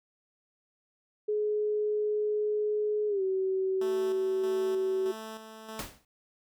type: tone with pitch glide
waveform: sine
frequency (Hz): 421.8 to 380.1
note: G#4 to F#4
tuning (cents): +27 to +47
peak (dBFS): -26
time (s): 1.28-5.12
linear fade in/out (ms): 10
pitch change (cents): -180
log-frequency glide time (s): 3.08-3.22
type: tone with tremolo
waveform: 10% pulse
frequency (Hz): 220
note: A3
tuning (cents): 0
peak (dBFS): -31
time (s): 3.81-5.81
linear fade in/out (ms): 5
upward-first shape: square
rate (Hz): 1.6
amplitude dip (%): 50
type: noise with exponential decay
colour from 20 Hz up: pink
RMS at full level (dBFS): -33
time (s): 5.79-6.05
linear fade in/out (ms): 2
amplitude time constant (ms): 56
effects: none